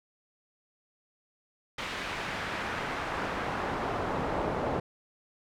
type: noise with band-pass filter sweep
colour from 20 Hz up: brown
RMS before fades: -33 dBFS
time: 1.78-4.8 s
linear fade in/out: 5 ms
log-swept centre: 2500 to 690 Hz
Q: 0.95
effects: none